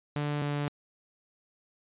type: tone pair in turn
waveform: sawtooth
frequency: 146.83 / 145.31 Hz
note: D3 / D3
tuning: 0 / -18 cents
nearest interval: unison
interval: 18 cents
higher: first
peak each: -25 / -25 dBFS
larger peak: neither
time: 0.16-0.42 / 0.42-0.68 s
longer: neither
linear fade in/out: 0 ms
effects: resampled to 8000 Hz